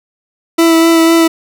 40% pulse tone with vibrato, 329.6 Hz, E4, in tune, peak -5 dBFS, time 0.58-1.28 s, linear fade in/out 10 ms, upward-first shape sine, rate 4 Hz, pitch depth 15 cents each way, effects none

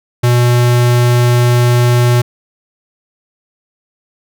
square tone, 121.6 Hz, B2, 26 cents flat, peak -8 dBFS, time 0.23-2.22 s, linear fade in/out 10 ms, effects none

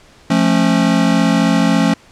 square chord, F augmented, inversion none, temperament just, 174.61 / 218.3 / 272.8 Hz, F3 / A3 / C#4, 0 / -13 / -28 cents, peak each -16 dBFS, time 0.3-1.94 s, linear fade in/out 5 ms, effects pink hiss -46 dBFS RMS until 2.11 s + low-pass 7000 Hz 12 dB/octave

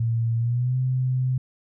sine tone with pitch glide, 115.1 to 128.45 Hz, A#2 to C3, -22 to -32 cents, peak -20 dBFS, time 0-1.38 s, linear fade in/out 5 ms, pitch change +190 cents, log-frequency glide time 0.37-0.76 s, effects none

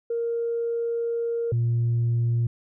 sine tone pair in turn, 466.2 / 117.67 Hz, A#4 / A#2, 0 / +17 cents, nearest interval 2 octaves, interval 2383 cents, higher first, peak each -23 / -18 dBFS, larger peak second, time 0.1-1.52 / 1.52-2.47 s, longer first, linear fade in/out 5 ms, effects tanh soft clip ceiling -18 dBFS

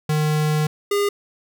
square tone pair in turn, 152.7 / 406.5 Hz, D#3 / G#4, -32 / -37 cents, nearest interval octave + perfect fourth, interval 1695 cents, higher second, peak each -18 dBFS, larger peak neither, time 0.09-0.67 / 0.91-1.09 s, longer first, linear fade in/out 5 ms, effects none

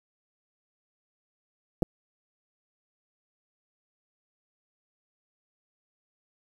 clicks, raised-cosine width 2 ms, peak -13 dBFS, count 2, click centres 1.823 / 1.829 s, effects 8-bit

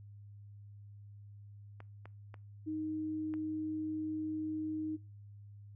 clicks, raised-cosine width 0.5 ms, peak -35 dBFS, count 4, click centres 1.804 / 2.056 / 2.342 / 3.339 s
sine tone, 311.1 Hz, D#4, in tune, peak -35 dBFS, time 2.66-4.97 s, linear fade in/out 20 ms
effects noise-tail reverb RT60 0.3 s tail -23 dB re dry + added 102 Hz sine -50 dBFS peak until 5.75 s

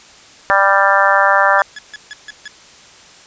harmonic tone, 196.8 Hz, G3, 7 cents sharp, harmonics 3 / 4 / 5 / 6 / 7 / 8 / 9, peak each -17 / -17 / -17 / -17 / -17 / -17 / -17 dBFS, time 0.5-1.62 s, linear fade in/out 0 ms
sawtooth tone bursts, 1700 Hz, G#6, 40 cents sharp, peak -24 dBFS, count 6, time 1.59-2.478 s, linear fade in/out 0 ms, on 23 ms, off 150 ms
effects white hiss -42 dBFS RMS until 3.26 s + resampled to 16000 Hz

